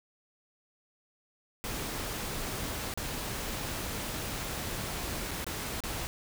pink noise with dropouts, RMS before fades -36 dBFS, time 1.64-6.07 s, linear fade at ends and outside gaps 0 ms, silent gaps 2.939-2.975 / 5.309-5.314 / 5.444-5.466 / 5.804-5.837 s, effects none

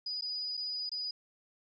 sine tone with dropouts, 4942 Hz, D#8, 13 cents flat, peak -34 dBFS, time 0.06-1.11 s, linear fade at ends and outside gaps 5 ms, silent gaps 0.211-0.221 / 0.57-0.574 / 0.894-0.916 s, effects none

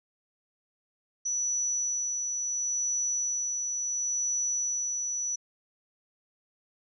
sine tone with tremolo, 5920 Hz, F#8, in tune, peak -26 dBFS, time 1.25-5.36 s, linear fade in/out 10 ms, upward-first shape sine, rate 0.72 Hz, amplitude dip 30%, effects none

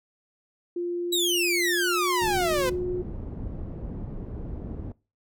sine tone with pitch glide, 349.2 to 360.3 Hz, F4 to F#4, 0 to -46 cents, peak -26 dBFS, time 0.76-3.02 s, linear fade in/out 5 ms, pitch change +54 cents, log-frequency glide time 1.69-2.16 s
sawtooth exponential sweep, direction down, 3945 to 493.9 Hz, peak -20 dBFS, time 1.12-2.7 s, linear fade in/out 10 ms
pink low-pass noise, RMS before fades -35 dBFS, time 2.21-4.92 s, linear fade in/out 2 ms, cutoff 340 Hz, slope 12 dB/octave
effects noise-tail reverb RT60 0.3 s tail -21 dB re dry

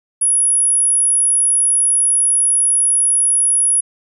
sine tone, 10310 Hz, E9, 40 cents flat, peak -11 dBFS, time 0.21-3.81 s, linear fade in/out 10 ms, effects none

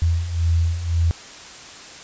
sine beating tone pair, 82.41 / 84.31 Hz, E2 / E2, 0 / +40 cents, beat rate 1.9 Hz, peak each -23 / -18 dBFS, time 0.02-1.11 s, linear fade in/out 0 ms, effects white hiss -39 dBFS RMS until 2.03 s + resampled to 16000 Hz

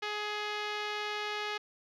5% pulse tone with low-pass filter, 419.2 Hz, G#4, 16 cents sharp, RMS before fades -36 dBFS, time 0.02-1.58 s, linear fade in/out 10 ms, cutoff 3700 Hz, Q 0.6, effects none

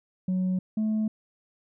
sine tone pair in turn, 185 / 216.6 Hz, F#3 / A3, 0 / -27 cents, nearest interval minor third, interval 273 cents, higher second, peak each -21 dBFS, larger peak neither, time 0.28-0.59 / 0.77-1.08 s, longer neither, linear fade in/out 5 ms, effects tanh soft clip ceiling -22 dBFS

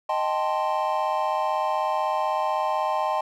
triangle chord, A half-diminished seventh, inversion second, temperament equal, 622.3 / 784 / 880 / 1046.5 Hz, Eb5 / G5 / A5 / C6, 0 / 0 / 0 / 0 cents, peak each -26 dBFS, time 0.09-3.21 s, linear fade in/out 5 ms, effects none

